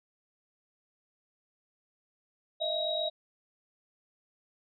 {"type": "tone cluster", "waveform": "sine", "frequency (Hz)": [623, 671, 3817], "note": ["D#5", "E5", "A#7"], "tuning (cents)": [2, 31, 40], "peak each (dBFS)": [-33, -35, -32], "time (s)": [2.6, 3.1], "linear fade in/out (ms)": 20, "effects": []}